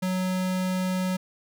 square tone, 185 Hz, F#3, in tune, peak -25 dBFS, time 0.02-1.17 s, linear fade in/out 10 ms, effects none

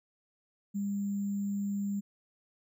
sine tone with sample-and-hold, 200.8 Hz, G3, 42 cents sharp, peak -30 dBFS, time 0.74-2.01 s, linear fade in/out 20 ms, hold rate 7350 Hz, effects none

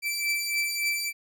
sawtooth beating tone pair, 2327 / 2330.5 Hz, D7 / D7, -17 / -14 cents, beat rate 3.5 Hz, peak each -28 / -24 dBFS, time 0.02-1.13 s, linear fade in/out 50 ms, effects none

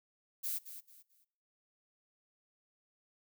violet noise with echo, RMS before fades -37 dBFS, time 0.43-0.59 s, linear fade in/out 20 ms, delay 220 ms, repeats 3, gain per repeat -11 dB, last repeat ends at 1.25 s, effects noise-tail reverb RT60 0.7 s tail -22 dB re dry

